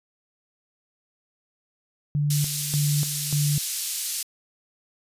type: tone with tremolo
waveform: sine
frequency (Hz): 146.5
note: D3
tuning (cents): -4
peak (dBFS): -20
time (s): 2.15-3.58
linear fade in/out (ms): 0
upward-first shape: square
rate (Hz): 1.7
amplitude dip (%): 75
type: band-pass noise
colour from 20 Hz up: white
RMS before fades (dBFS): -29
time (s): 2.3-4.23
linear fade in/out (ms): 5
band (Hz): 4000 to 12000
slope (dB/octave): 12
effects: resampled to 32000 Hz